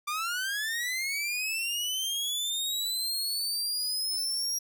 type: linear sweep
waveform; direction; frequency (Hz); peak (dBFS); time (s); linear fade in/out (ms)
sawtooth; up; 1174.7 to 5670; -26; 0.07-4.59; 10
effects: none